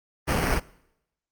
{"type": "noise with sample-and-hold", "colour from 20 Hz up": "pink", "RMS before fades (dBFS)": -24, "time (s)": [0.27, 0.6], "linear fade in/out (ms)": 20, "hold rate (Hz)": 3675, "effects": ["noise-tail reverb RT60 0.8 s tail -21 dB re dry", "Opus 32 kbps"]}